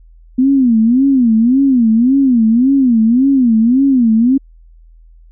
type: tone with vibrato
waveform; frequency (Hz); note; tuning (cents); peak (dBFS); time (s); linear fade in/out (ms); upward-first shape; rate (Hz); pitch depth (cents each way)
sine; 246.9; B3; 0; -7; 0.38-4.38; 10; sine; 1.8; 200
effects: added 41 Hz sine -39 dBFS peak until 5.31 s